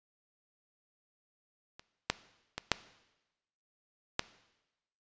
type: clicks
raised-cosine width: 0.2 ms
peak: -30 / -9 / -18 / -6 / -10 dBFS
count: 5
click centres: 1.795 / 2.1 / 2.58 / 2.717 / 4.194 s
effects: noise-tail reverb RT60 1.0 s tail -17 dB re dry + resampled to 16000 Hz